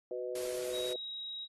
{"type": "chord", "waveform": "sine", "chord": "B major", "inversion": "second", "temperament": "equal with one note detuned", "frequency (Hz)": [370, 498.8, 622.3], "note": ["F#4", "B4", "D#5"], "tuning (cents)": [0, 17, 0], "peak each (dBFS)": [-40, -38, -43], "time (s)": [0.11, 0.96], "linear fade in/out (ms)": 2}
{"type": "noise", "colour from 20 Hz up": "white", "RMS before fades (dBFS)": -45, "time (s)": [0.35, 0.93], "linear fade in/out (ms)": 5}
{"type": "tone", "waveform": "sine", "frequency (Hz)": 3817, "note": "A#7", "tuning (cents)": 40, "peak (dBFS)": -39, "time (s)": [0.71, 1.48], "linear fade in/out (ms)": 50}
{"effects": ["AAC 32 kbps"]}